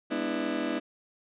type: chord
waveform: 30% pulse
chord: E dominant seventh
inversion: first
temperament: just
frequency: 206 / 247.2 / 296.7 / 329.6 Hz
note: G#3 / B3 / D4 / E4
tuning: -14 / +2 / +18 / 0 cents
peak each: -36 / -31 / -30 / -31 dBFS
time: 0.1-0.8 s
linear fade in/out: 20 ms
effects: resampled to 8000 Hz